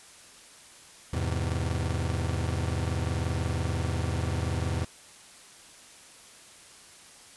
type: chord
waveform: 40% pulse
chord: E augmented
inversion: none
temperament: just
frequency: 82.41 / 103.01 / 128.76 Hz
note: E2 / G#2 / B#2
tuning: 0 / -14 / -27 cents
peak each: -29 / -32 / -32 dBFS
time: 1.13-4.85 s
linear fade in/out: 5 ms
effects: white hiss -51 dBFS RMS until 7.36 s + resampled to 24000 Hz